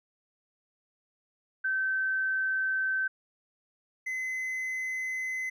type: tone pair in turn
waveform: sine / triangle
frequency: 1542 / 2040 Hz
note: G6 / C7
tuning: -29 / -44 cents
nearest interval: perfect fourth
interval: 485 cents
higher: second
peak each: -26 / -29 dBFS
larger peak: first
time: 1.64-3.08 / 4.06-5.5 s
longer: neither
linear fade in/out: 10 ms
effects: none